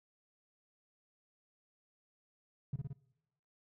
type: tone with echo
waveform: triangle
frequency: 138.1 Hz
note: C#3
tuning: 6 cents flat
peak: -29 dBFS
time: 2.73-2.76 s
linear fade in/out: 5 ms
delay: 57 ms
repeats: 3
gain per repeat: -3 dB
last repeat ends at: 2.931 s
effects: noise-tail reverb RT60 0.9 s tail -23 dB re dry + tanh soft clip ceiling -31 dBFS